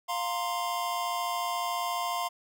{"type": "chord", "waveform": "square", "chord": "F suspended fourth", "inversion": "none", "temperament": "equal with one note detuned", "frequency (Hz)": [700.5, 932.3, 1046.5], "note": ["F5", "Bb5", "C6"], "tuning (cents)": [5, 0, 0], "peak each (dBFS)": [-34, -37, -33], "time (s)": [0.08, 2.29], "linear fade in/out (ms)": 20, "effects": []}